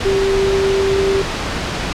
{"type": "tone in noise", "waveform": "sine", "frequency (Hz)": 390, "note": "G4", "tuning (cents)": -9, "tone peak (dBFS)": -13, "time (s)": [0.05, 1.22], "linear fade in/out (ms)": 5, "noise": "pink", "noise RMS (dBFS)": -21, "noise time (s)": [0, 1.93], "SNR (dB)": 5, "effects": ["low-pass 5000 Hz 12 dB/octave"]}